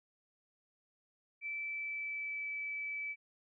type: tone with pitch glide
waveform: sine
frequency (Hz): 2323 to 2304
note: D7 to D7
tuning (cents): -20 to -34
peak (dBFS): -37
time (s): 1.41-3.16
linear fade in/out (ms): 50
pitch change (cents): -14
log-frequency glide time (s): 1.56-2.48
effects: none